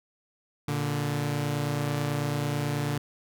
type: tone pair together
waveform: sawtooth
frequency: 116.54 / 145.77 Hz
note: A#2 / D3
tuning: 0 / -13 cents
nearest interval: major third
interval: 387 cents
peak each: -28 / -24 dBFS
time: 0.68-2.98 s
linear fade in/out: 5 ms
effects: none